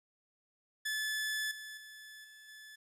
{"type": "tone with level steps", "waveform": "sawtooth", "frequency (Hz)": 1732, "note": "A6", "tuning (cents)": -28, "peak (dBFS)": [-30, -41, -46, -50, -47], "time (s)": [0.85, 2.76], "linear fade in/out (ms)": 10, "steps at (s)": [1.51, 1.77, 2.24, 2.48], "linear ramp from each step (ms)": 5, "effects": ["resampled to 32000 Hz", "12-bit"]}